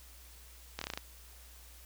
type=slowing click train; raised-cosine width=0.2 ms; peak=-19 dBFS; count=7; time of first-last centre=0.79-0.975 s; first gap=24 ms; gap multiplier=1.1; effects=added 60 Hz sine -54 dBFS peak until 1.85 s + white hiss -57 dBFS RMS until 1.85 s